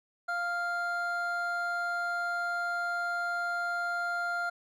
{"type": "tone pair together", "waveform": "triangle", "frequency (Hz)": [697.2, 1396.9], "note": ["F5", "F6"], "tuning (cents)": [-3, 0], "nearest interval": "octave", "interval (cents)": 1203, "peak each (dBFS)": [-33, -29], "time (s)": [0.28, 4.5], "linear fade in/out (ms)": 10, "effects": []}